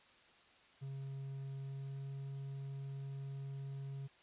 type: tone with pitch glide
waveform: triangle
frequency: 136.2 to 137.15 Hz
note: C#3 to C#3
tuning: -30 to -18 cents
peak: -40 dBFS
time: 0.81-4.08 s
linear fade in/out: 20 ms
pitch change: +12 cents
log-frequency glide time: 1.62-2.09 s
effects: white hiss -65 dBFS RMS until 4.22 s + resampled to 8000 Hz